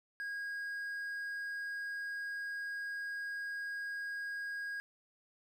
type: tone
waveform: triangle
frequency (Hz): 1637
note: G#6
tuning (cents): -25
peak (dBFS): -36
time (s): 0.2-4.8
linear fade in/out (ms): 0
effects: none